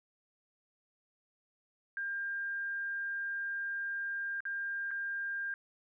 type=tone with dropouts; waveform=sine; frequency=1600 Hz; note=G6; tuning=35 cents sharp; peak=-34 dBFS; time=1.97-5.54 s; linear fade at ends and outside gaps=1 ms; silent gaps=4.405-4.453 / 4.908-4.913 s; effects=none